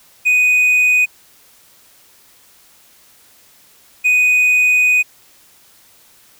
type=tone pair in turn; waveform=triangle; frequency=2489 / 2489 Hz; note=D#7 / D#7; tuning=0 / 0 cents; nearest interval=unison; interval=0 cents; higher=neither; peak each=-8 dBFS; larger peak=neither; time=0.25-1.06 / 4.04-5.03 s; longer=second; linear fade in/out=20 ms; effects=white hiss -49 dBFS RMS until 6.39 s